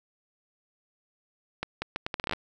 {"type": "accelerating click train", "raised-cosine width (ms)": 0.3, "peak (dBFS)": -14, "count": 12, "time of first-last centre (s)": [1.63, 2.334], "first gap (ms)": 190, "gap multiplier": 0.74, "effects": []}